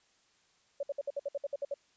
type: tone bursts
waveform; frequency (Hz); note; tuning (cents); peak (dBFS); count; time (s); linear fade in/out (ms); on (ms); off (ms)
sine; 565; C#5; +33; -31; 11; 0.8-1.741; 5; 31; 60
effects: white hiss -69 dBFS RMS until 1.96 s + resampled to 16000 Hz